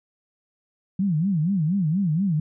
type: tone with vibrato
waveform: sine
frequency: 174.61 Hz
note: F3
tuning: in tune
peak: -19 dBFS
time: 0.99-2.4 s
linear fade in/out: 5 ms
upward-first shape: sine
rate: 4.2 Hz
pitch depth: 260 cents each way
effects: none